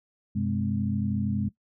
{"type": "tone cluster", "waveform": "sine", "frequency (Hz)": [95.1, 127.7, 208.4, 257.4], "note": ["F#2", "C3", "G#3", "C4"], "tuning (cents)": [48, -42, 6, -28], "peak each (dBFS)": [-31, -32, -27, -36], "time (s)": [0.35, 1.49], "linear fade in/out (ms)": 10, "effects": ["noise-tail reverb RT60 0.1 s tail -17 dB re dry"]}